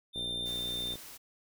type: tone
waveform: triangle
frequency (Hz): 3592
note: A7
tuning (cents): +35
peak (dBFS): -32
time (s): 0.13-0.97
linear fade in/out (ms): 50
type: click train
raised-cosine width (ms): 2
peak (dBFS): -31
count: 49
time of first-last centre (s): 0.16-0.956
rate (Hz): 60.3
type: noise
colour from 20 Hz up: white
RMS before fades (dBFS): -48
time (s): 0.45-1.18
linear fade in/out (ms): 20
effects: none